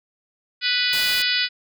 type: harmonic tone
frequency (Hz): 493.9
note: B4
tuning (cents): 0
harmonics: 3 / 4 / 5 / 6 / 7 / 8 / 9 / 10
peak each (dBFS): -27 / -27 / -27 / -27 / -27 / -27 / -27 / -27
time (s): 0.61-1.49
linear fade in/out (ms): 50
type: noise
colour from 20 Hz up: white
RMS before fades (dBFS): -30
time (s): 0.93-1.22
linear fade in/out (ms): 0
effects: none